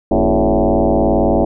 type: tone with frequency modulation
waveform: sine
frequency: 167.5 Hz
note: E3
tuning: 28 cents sharp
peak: -10 dBFS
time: 0.11-1.45 s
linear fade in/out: 5 ms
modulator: 98.3 Hz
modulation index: 6
effects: none